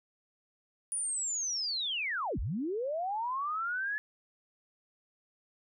sine linear two-way sweep, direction down then up, 9700 to 34.17 to 1727 Hz, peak -31 dBFS, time 0.92-3.98 s, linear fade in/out 0 ms, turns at 2.39 s, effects none

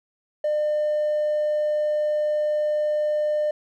triangle tone, 602 Hz, D5, 43 cents sharp, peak -17 dBFS, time 0.44-3.51 s, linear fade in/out 5 ms, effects tanh soft clip ceiling -16 dBFS

